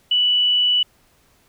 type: tone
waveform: sine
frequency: 2960 Hz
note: F#7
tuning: in tune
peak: -14 dBFS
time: 0.11-0.83 s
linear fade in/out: 5 ms
effects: pink hiss -58 dBFS RMS until 1.48 s